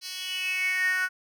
10% pulse tone with high-pass filter sweep, 370 Hz, F#4, in tune, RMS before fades -28 dBFS, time 0.01-1.09 s, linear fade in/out 50 ms, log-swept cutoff 4000 to 1500 Hz, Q 8.6, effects none

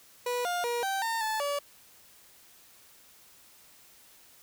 30% pulse tone with pitch steps, 489.4 / 707 / 477.4 / 778 / 910 / 873 / 573 Hz, B4 / F5 / A#4 / G5 / A#5 / A5 / D5, -16 / +21 / +41 / -13 / -42 / -14 / -43 cents, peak -26 dBFS, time 0.26-1.59 s, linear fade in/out 5 ms, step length 190 ms, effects white hiss -57 dBFS RMS until 4.42 s

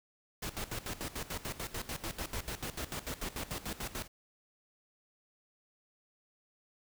pink noise with tremolo, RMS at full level -38 dBFS, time 0.42-4.08 s, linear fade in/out 10 ms, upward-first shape square, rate 6.8 Hz, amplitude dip 80%, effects none

